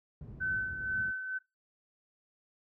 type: low-pass noise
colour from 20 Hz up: white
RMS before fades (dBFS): -45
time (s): 0.21-1.11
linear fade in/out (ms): 2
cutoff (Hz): 120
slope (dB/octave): 12
type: tone with tremolo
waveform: sine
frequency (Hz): 1522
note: F#6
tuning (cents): +48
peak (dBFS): -29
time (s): 0.4-1.39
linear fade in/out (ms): 20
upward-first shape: sine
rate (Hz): 2.1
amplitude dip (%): 60
effects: noise-tail reverb RT60 0.2 s tail -17 dB re dry + high-pass 60 Hz 12 dB/octave